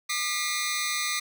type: tone cluster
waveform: 15% pulse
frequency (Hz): 1207 / 1963 / 2124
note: D6 / B6 / C7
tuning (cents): +47 / -11 / +25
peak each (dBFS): -25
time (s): 0.09-1.2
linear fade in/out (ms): 10
effects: none